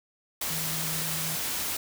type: tone in noise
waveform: sine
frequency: 159.5 Hz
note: D#3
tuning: 43 cents sharp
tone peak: -36 dBFS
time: 0.5-1.36 s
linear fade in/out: 5 ms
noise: white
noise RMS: -31 dBFS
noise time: 0.41-1.77 s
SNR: -8 dB
effects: none